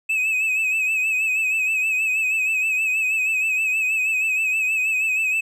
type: tone with vibrato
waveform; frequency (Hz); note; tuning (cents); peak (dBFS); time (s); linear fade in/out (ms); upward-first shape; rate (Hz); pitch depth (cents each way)
triangle; 2573; E7; -43; -17; 0.09-5.41; 10; sine; 6.3; 54
effects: none